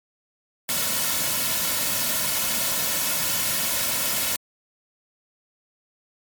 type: noise with comb filter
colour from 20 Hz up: white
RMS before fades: -24 dBFS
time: 0.69-4.36 s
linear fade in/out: 0 ms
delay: 2.5 ms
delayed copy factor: -0.65
effects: MP3 96 kbps